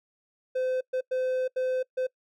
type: tone bursts at uneven times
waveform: triangle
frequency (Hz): 513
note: C5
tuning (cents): -34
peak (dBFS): -23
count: 5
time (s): 0.55-0.81 / 0.93-1.01 / 1.11-1.48 / 1.56-1.83 / 1.97-2.07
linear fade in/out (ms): 10
effects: noise-tail reverb RT60 0.1 s tail -24 dB re dry